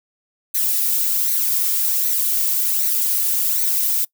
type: noise with flanger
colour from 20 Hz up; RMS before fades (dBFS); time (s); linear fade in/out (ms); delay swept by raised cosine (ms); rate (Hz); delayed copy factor
violet; -19; 0.54-4.05; 10; 0.48 to 2.28; 1.3; +0.55
effects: noise-tail reverb RT60 0.1 s tail -24 dB re dry